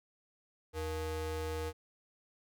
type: ring-modulated tone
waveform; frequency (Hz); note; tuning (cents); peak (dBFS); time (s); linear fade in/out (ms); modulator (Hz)
square; 196; G3; 0; -33; 0.73-1.73; 50; 277
effects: none